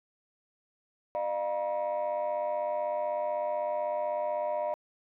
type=tone cluster; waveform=sine; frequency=604 / 700 / 957 Hz; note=D5 / F5 / A#5; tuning=+48 / +4 / +45 cents; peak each=-29 / -34 / -34 dBFS; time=1.15-4.74 s; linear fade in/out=0 ms; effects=tanh soft clip ceiling -24 dBFS